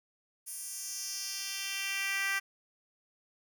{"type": "tone with high-pass filter sweep", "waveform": "10% pulse", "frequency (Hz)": 392, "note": "G4", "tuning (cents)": 0, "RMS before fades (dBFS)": -36, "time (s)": [0.46, 2.4], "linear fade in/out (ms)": 20, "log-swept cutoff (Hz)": [9700, 1700], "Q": 1.9, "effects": []}